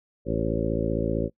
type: harmonic tone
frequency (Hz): 55.5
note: A1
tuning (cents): +16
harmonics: 1 / 2 / 3 / 4 / 5 / 6 / 7 / 9 / 10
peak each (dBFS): -32 / -32 / -32 / -32 / -32 / -32 / -32 / -32 / -32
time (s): 0.25-1.3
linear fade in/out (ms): 50
effects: noise-tail reverb RT60 0.1 s tail -22 dB re dry